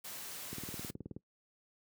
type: noise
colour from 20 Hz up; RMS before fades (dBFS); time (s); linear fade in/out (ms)
white; -45; 0.04-0.91; 10
type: click train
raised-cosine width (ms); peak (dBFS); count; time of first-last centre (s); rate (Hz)
3; -29; 13; 0.53-1.165; 18.9
effects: noise-tail reverb RT60 0.1 s tail -21 dB re dry + high-pass 100 Hz 12 dB/octave